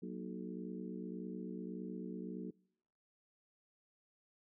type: harmonic tone with a mistuned harmonic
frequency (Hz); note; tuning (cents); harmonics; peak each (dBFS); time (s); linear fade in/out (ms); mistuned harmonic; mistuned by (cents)
61.74; B1; 0; 3 / 4 / 5 / 6 / 7; -45 / -47 / -49 / -51 / -52; 0.02-2.51; 10; 4; -92
effects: noise-tail reverb RT60 0.8 s tail -26 dB re dry